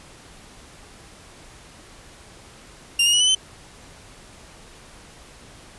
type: tone with pitch steps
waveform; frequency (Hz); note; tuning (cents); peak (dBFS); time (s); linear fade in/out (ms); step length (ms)
sawtooth; 2794 / 2859 / 2926 / 2995 / 3065; F7 / F7 / F#7 / F#7 / G7; 0 / +40 / -20 / +20 / -40; -12; 2.99-3.35; 5; 72
effects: pink hiss -46 dBFS RMS until 5.78 s + resampled to 24000 Hz